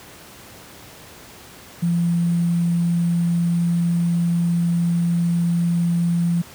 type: tone with sample-and-hold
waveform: sine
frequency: 171.1 Hz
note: F3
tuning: 35 cents flat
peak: -16 dBFS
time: 1.82-6.42 s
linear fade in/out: 10 ms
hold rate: 8820 Hz
effects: pink hiss -42 dBFS RMS until 6.54 s + high-pass 80 Hz 12 dB/octave